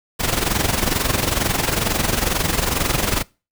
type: noise with amplitude modulation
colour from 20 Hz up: pink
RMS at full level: -17 dBFS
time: 0.19-3.23 s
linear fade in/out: 20 ms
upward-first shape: sine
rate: 22.2 Hz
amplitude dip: 70%
effects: noise-tail reverb RT60 0.3 s tail -23 dB re dry